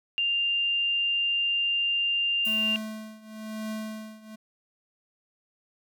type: tone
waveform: sine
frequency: 2794 Hz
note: F7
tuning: in tune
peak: -23 dBFS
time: 0.18-2.76 s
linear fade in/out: 0 ms
type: noise with exponential decay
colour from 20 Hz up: violet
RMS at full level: -38 dBFS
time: 2.45-2.96 s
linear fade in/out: 1 ms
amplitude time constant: 110 ms
type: tone with tremolo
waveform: square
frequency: 217.3 Hz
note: A3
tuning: 21 cents flat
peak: -31 dBFS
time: 2.46-4.36 s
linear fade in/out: 10 ms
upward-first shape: triangle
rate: 1 Hz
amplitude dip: 90%
effects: none